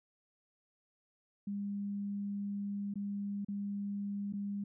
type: tone with dropouts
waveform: sine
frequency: 201.7 Hz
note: G3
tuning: 50 cents sharp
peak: -35 dBFS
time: 1.47-4.64 s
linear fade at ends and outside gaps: 5 ms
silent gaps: 2.94-2.956 / 3.448-3.484 / 4.326-4.335 s
effects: none